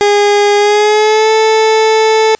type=tone with pitch glide; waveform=30% pulse; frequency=410 to 439.4 Hz; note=G#4 to A4; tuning=-22 to -2 cents; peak=-4 dBFS; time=0.01-2.35 s; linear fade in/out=0 ms; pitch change=+120 cents; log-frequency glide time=0.57-1.31 s; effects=white hiss -46 dBFS RMS until 2.39 s + resampled to 16000 Hz